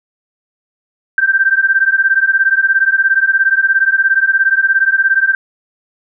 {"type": "beating tone pair", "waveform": "sine", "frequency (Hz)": [1560, 1577], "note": ["G6", "G6"], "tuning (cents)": [-9, 10], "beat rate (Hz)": 17, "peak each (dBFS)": -12, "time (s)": [1.18, 5.35], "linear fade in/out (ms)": 2, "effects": []}